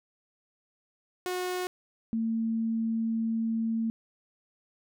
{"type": "tone pair in turn", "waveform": ["sawtooth", "sine"], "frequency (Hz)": [363.6, 225.7], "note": ["F#4", "A3"], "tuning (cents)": [-30, 44], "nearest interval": "minor sixth", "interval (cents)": 826, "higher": "first", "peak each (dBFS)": -26, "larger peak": "neither", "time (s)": [[1.26, 1.67], [2.13, 3.9]], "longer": "second", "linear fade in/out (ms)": 0, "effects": []}